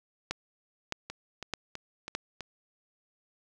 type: two click trains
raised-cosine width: 0.2 ms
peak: -14 / -21 dBFS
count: 4 / 5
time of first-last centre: 0.31-2.15 / 1.1-2.407 s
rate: 1.63 / 3.06 Hz
effects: none